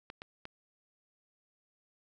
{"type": "clicks", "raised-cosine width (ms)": 0.3, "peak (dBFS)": -27, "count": 3, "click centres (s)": [0.101, 0.219, 0.454], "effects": []}